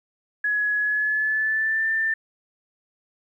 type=tone with pitch glide; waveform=sine; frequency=1684 to 1784.1 Hz; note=G#6 to A6; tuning=+24 to +24 cents; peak=-20 dBFS; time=0.44-2.14 s; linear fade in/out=5 ms; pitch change=+100 cents; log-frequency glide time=0.78-1.88 s; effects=10-bit